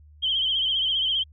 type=tone with vibrato; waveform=sine; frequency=3136 Hz; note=G7; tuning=in tune; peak=-21 dBFS; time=0.22-1.24 s; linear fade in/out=20 ms; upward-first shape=sine; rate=15 Hz; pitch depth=66 cents each way; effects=added 75 Hz sine -48 dBFS peak until 1.32 s